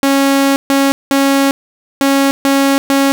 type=tone bursts at uneven times; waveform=sawtooth; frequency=275.1 Hz; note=C#4; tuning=13 cents flat; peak=-5 dBFS; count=6; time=0.03-0.56 / 0.7-0.92 / 1.11-1.51 / 2.01-2.31 / 2.45-2.78 / 2.9-3.12 s; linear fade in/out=0 ms; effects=none